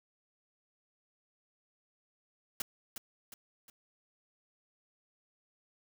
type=noise with echo; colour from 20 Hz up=white; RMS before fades=-35 dBFS; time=2.6-2.62 s; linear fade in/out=2 ms; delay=360 ms; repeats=3; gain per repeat=-7 dB; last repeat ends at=3.7 s; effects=none